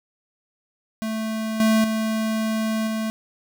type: tone with level steps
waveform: square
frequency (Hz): 220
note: A3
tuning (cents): 0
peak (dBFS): -25 / -16 / -22 / -24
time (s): 1.02-3.1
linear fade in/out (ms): 0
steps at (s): 1.6 / 1.84 / 2.87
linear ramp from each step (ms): 2
effects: none